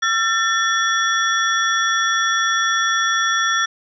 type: tone cluster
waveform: sine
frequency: 1354 / 1790 / 3413 / 5680 Hz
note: E6 / A6 / G#7 / F8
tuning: +46 / +29 / +47 / +28 cents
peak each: -20 / -19 / -23 / -27 dBFS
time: 0.02-3.66 s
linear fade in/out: 10 ms
effects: none